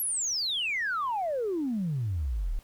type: exponential sweep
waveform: sine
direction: down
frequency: 11880 to 32.7 Hz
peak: -26 dBFS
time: 0-2.59 s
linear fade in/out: 0 ms
effects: tanh soft clip ceiling -23 dBFS + pink hiss -59 dBFS RMS until 2.63 s